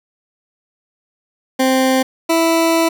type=tone pair in turn; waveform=20% pulse; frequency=261.6 / 329.6 Hz; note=C4 / E4; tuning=0 / 0 cents; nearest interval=major third; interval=400 cents; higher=second; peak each=-7 dBFS; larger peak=neither; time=1.59-2.03 / 2.29-2.89 s; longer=second; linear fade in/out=10 ms; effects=none